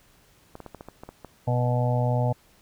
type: clicks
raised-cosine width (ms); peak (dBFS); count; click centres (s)
1; -25; 9; 0.554 / 0.603 / 0.663 / 0.747 / 0.809 / 0.886 / 1.035 / 1.09 / 1.247
type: harmonic tone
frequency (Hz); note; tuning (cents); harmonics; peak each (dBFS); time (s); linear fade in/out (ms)
123; B2; -7; 1 / 2 / 4 / 5 / 6 / 7; -22 / -33 / -32 / -30 / -34 / -33; 1.47-2.33; 10
effects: pink hiss -59 dBFS RMS until 2.61 s